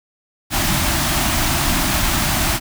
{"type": "band-stop noise", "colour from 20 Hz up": "pink", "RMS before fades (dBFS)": -18, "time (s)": [0.5, 2.6], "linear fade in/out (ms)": 50, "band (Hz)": [360, 590], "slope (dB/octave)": 96, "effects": []}